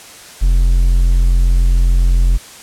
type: tone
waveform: triangle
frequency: 43.65 Hz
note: F1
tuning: in tune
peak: -6 dBFS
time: 0.41-2.38 s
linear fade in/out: 20 ms
effects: white hiss -36 dBFS RMS until 2.62 s + low-pass 10000 Hz 12 dB/octave